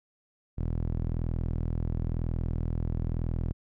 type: tone with band-pass filter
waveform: sawtooth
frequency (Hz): 41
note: E1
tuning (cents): -9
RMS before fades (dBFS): -30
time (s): 0.57-3.53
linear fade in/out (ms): 20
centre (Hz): 110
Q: 0.7
effects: none